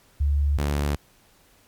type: tone pair in turn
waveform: sine / sawtooth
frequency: 71.8 / 72.42 Hz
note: D2 / D2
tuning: -39 / -24 cents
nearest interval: unison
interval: 15 cents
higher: second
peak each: -18 dBFS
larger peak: neither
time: 0.2-0.58 / 0.58-0.96 s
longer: neither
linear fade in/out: 10 ms
effects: pink hiss -58 dBFS RMS until 1.67 s + MP3 96 kbps